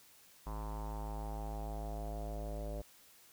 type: tone with low-pass filter sweep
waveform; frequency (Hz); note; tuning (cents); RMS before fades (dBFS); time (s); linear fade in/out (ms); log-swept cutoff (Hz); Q
square; 53.3; G#1; +46; -41; 0.46-2.82; 10; 1000 to 590; 5.2
effects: white hiss -62 dBFS RMS until 3.32 s